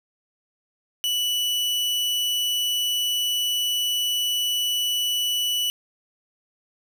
40% pulse tone, 2960 Hz, F#7, in tune, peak -21 dBFS, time 1.04-5.7 s, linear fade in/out 0 ms, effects none

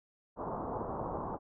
white low-pass noise, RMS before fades -38 dBFS, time 0.36-1.39 s, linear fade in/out 50 ms, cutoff 1100 Hz, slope 48 dB/octave, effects none

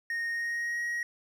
triangle tone with pitch glide, 1855 to 1892.9 Hz, A#6 to A#6, -9 to +26 cents, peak -28 dBFS, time 0.1-1.03 s, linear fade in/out 2 ms, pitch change +35 cents, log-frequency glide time 0.3-0.83 s, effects none

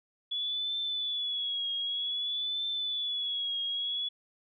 sine tone with vibrato, 3406 Hz, G#7, 43 cents sharp, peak -30 dBFS, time 0.31-4.09 s, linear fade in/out 10 ms, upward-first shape triangle, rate 0.53 Hz, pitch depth 73 cents each way, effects none

